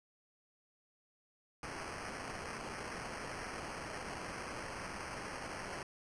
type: noise with sample-and-hold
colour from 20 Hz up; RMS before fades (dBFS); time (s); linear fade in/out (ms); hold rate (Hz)
white; -44; 1.63-5.83; 2; 3675
effects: resampled to 22050 Hz